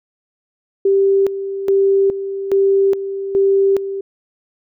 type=tone with tremolo; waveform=sine; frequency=392 Hz; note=G4; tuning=in tune; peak=-10 dBFS; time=0.85-4.01 s; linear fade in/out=5 ms; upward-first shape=square; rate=1.2 Hz; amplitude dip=70%; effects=none